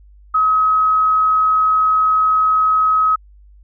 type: tone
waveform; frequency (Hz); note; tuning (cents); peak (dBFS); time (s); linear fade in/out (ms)
sine; 1274; D#6; +41; -11; 0.34-3.16; 10
effects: added 50 Hz sine -42 dBFS peak until 3.63 s